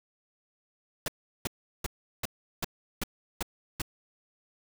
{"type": "noise bursts", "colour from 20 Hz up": "pink", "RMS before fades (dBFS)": -31, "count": 8, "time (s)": [1.06, 3.818], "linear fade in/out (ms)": 2, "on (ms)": 21, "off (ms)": 370, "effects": []}